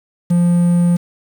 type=tone with quantisation; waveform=triangle; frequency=174 Hz; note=F3; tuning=6 cents flat; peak=-8 dBFS; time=0.3-0.97 s; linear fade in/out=10 ms; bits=6; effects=none